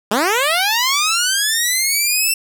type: linear sweep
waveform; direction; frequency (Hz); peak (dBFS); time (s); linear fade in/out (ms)
10% pulse; up; 193.5 to 2694; -6; 0.11-2.34; 5
effects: none